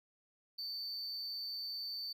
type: tone with amplitude modulation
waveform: triangle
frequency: 4545 Hz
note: C#8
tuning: 42 cents sharp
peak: -35 dBFS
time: 0.58-2.13 s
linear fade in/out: 10 ms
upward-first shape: sine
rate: 218 Hz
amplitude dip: 70%
effects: none